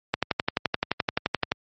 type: click train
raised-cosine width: 0.3 ms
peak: -6 dBFS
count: 17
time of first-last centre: 0.14-1.519 s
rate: 11.6 Hz
effects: high-pass 80 Hz 12 dB/octave + MP3 32 kbps